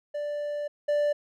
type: tone pair in turn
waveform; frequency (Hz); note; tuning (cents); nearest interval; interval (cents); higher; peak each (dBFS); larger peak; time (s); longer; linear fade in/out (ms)
triangle; 587.3 / 587.3; D5 / D5; 0 / 0; unison; 0; neither; -27 / -20; second; 0.14-0.68 / 0.88-1.13; first; 10
effects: none